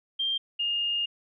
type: tone pair in turn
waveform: sine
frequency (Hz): 3179 / 2832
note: G7 / F7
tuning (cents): +24 / +23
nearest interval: major second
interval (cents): 201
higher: first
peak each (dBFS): -25 / -25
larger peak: neither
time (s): 0.19-0.38 / 0.59-1.06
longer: second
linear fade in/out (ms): 10
effects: none